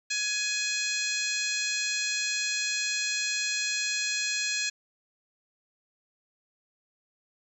harmonic tone, 838 Hz, G#5, 15 cents sharp, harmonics 2 / 3 / 4 / 5 / 6 / 7 / 8 / 9, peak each -35 / -32 / -38 / -33 / -41 / -38 / -36 / -38 dBFS, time 0.1-4.7 s, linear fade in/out 10 ms, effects 10-bit

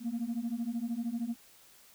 sine beating tone pair, 226.6 / 239.6 Hz, A#3 / A#3, -49 / +48 cents, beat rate 13 Hz, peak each -34 / -33 dBFS, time 0-1.36 s, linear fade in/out 50 ms, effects tanh soft clip ceiling -28 dBFS + white hiss -59 dBFS RMS until 1.94 s

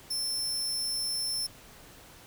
sawtooth tone, 5340 Hz, E8, 22 cents sharp, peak -27 dBFS, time 0.1-1.47 s, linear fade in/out 10 ms, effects pink hiss -52 dBFS RMS until 2.26 s

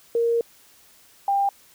sine tone pair in turn, 466.2 / 795.8 Hz, A#4 / G5, 0 / +26 cents, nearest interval major sixth, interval 926 cents, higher second, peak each -18 dBFS, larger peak neither, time 0.15-0.41 / 1.28-1.49 s, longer first, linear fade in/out 2 ms, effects white hiss -54 dBFS RMS until 1.74 s

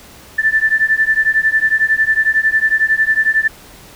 sine beating tone pair, 1760 / 1771 Hz, A6 / A6, 0 / +11 cents, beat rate 11 Hz, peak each -14 dBFS, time 0.38-3.48 s, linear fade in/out 10 ms, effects pink hiss -40 dBFS RMS until 3.95 s

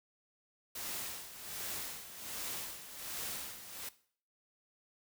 white noise with tremolo, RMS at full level -40 dBFS, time 0.75-3.89 s, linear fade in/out 5 ms, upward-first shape sine, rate 1.3 Hz, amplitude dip 70%, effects noise-tail reverb RT60 0.5 s tail -17 dB re dry

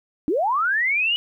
sine linear sweep, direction up, 269.2 to 2960 Hz, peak -18 dBFS, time 0.28-1.16 s, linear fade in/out 0 ms, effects 10-bit

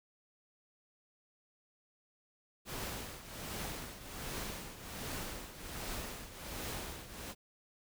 pink noise with tremolo, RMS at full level -40 dBFS, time 2.65-7.35 s, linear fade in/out 50 ms, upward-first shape triangle, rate 1.3 Hz, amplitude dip 75%, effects none

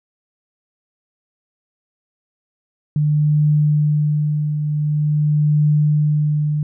sine tone with tremolo, 149.9 Hz, D3, 36 cents sharp, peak -11 dBFS, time 2.96-6.63 s, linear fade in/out 2 ms, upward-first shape triangle, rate 0.46 Hz, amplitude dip 55%, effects none

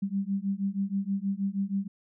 sine beating tone pair, 193.8 / 200.1 Hz, G3 / G3, -20 / +36 cents, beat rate 6.3 Hz, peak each -30 dBFS, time 0.02-1.88 s, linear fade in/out 10 ms, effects none

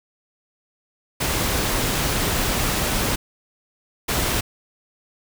pink noise bursts at uneven times, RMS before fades -22 dBFS, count 2, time 1.2-3.16 / 4.08-4.41 s, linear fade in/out 10 ms, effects none

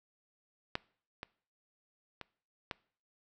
clicks, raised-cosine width 0.3 ms, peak -16 / -24 / -26 / -20 dBFS, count 4, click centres 0.754 / 1.231 / 2.213 / 2.712 s, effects noise-tail reverb RT60 0.5 s tail -23 dB re dry

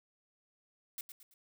blue noise with echo, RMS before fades -41 dBFS, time 0.98-1.01 s, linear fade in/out 2 ms, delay 110 ms, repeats 3, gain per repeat -8 dB, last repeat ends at 1.34 s, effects none

